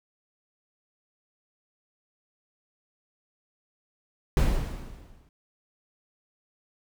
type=noise with exponential decay; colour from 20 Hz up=brown; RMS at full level=-19 dBFS; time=4.37-5.29 s; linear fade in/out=1 ms; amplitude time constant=200 ms; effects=none